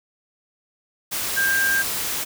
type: tone in noise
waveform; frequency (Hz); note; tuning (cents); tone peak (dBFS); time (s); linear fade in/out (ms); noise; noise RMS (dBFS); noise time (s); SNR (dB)
sine; 1594; G6; +28; -18; 1.36-1.83; 20; white; -26; 1.11-2.25; +5
effects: none